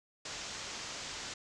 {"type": "low-pass noise", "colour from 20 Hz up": "white", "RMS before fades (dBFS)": -43, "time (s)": [0.25, 1.34], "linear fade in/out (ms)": 5, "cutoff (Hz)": 7200, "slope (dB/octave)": 48, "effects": []}